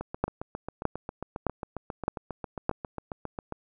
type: two click trains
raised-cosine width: 1 ms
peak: -10 / -20 dBFS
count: 5 / 27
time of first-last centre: 0.24-2.694 / 0.01-3.524 s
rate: 1.63 / 7.4 Hz
effects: none